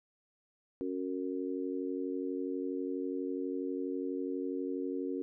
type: harmonic tone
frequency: 92.2 Hz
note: F#2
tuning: 6 cents flat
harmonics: 3 / 4 / 5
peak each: -36 / -38 / -40 dBFS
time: 0.81-5.22 s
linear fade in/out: 0 ms
effects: none